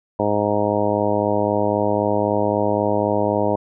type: harmonic tone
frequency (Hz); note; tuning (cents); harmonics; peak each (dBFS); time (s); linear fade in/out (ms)
103.83; G#2; 0; 1 / 2 / 3 / 4 / 5 / 6 / 7 / 8 / 9; -28 / -26 / -25 / -25 / -23 / -23 / -28 / -30 / -26; 0.19-3.56; 5
effects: none